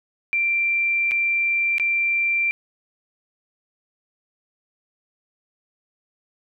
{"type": "tone with dropouts", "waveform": "sine", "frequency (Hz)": 2359, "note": "D7", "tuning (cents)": 7, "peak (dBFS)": -18, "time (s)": [0.33, 2.51], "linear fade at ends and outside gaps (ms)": 0, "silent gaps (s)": [[1.111, 1.117], [1.782, 1.798]], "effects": []}